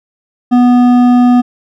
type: tone with hard clipping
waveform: sine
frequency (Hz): 245.9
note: B3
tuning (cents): -7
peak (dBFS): -6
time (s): 0.51-1.42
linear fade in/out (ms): 20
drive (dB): 9
effects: none